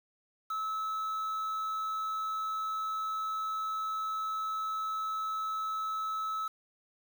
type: tone with quantisation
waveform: triangle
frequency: 1300 Hz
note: E6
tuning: 24 cents flat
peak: -30 dBFS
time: 0.5-6.48 s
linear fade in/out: 5 ms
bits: 8
effects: none